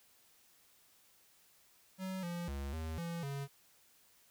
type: tone with pitch steps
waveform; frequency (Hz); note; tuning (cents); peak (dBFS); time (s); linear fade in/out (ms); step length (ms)
square; 188.4 / 172.9 / 69.5 / 79.9 / 169.3 / 139.5; F#3 / F3 / C#2 / D#2 / E3 / C#3; +32 / -17 / +5 / +47 / +46 / +11; -39; 1.98-3.48; 50; 250
effects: white hiss -67 dBFS RMS until 4.3 s